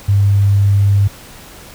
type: tone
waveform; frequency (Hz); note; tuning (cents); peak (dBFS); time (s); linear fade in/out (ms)
sine; 100; G2; +35; -8; 0.08-1.08; 10
effects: pink hiss -37 dBFS RMS until 1.74 s